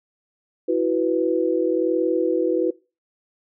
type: chord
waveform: sine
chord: E suspended second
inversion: none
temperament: just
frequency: 329.6 / 370.8 / 494.4 Hz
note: E4 / F#4 / B4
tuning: 0 / +4 / +2 cents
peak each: -22 dBFS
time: 0.68-2.71 s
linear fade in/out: 10 ms
effects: noise-tail reverb RT60 0.3 s tail -22 dB re dry